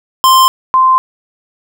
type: tone pair in turn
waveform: square / sine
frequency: 1046.5 / 1040.5 Hz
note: C6 / C6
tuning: 0 / -10 cents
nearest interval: unison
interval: 10 cents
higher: first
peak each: -5 dBFS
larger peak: neither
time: 0.24-0.48 / 0.74-0.98 s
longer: neither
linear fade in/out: 0 ms
effects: none